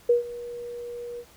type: tone with ADSR envelope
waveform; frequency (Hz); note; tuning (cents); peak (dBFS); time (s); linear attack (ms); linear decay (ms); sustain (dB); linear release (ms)
sine; 479.4; A#4; +48; -14; 0.09-1.25; 7; 130; -19; 61
effects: pink hiss -54 dBFS RMS until 1.36 s